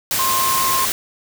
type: tone in noise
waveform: sine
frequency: 1059 Hz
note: C6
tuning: 21 cents sharp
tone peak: -18 dBFS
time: 0.19-0.85 s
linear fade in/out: 0 ms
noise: white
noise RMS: -20 dBFS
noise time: 0.11-0.92 s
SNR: -1 dB
effects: none